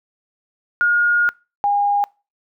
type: tone pair in turn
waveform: sine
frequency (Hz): 1429 / 813.2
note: F6 / G#5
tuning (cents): +39 / -37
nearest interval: minor seventh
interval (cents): 976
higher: first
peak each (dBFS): -12 / -14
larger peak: first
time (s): 0.81-1.29 / 1.64-2.04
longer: first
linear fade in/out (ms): 0
effects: noise-tail reverb RT60 0.3 s tail -25 dB re dry